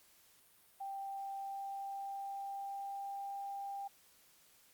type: tone with pitch glide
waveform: sine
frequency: 786 to 795.1 Hz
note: G5 to G5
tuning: +4 to +24 cents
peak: -40 dBFS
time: 0.8-3.88 s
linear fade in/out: 10 ms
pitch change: +20 cents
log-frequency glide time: 1.03-3.38 s
effects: white hiss -66 dBFS RMS until 4.73 s + Opus 48 kbps